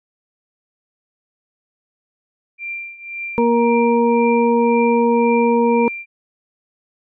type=tone with tremolo; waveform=sine; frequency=2370 Hz; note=D7; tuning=15 cents sharp; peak=-23 dBFS; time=2.58-6.06 s; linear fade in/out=50 ms; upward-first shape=triangle; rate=1.9 Hz; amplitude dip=85%
type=harmonic tone; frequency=235 Hz; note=A#3; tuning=14 cents sharp; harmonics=1 / 2 / 4; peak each=-16 / -15 / -19 dBFS; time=3.38-5.88 s; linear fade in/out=0 ms
effects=none